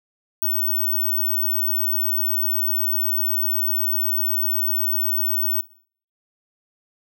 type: tone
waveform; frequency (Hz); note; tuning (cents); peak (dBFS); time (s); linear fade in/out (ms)
sine; 15804; B9; 0; -18; 0.42-5.61; 0
effects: noise-tail reverb RT60 0.5 s tail -20 dB re dry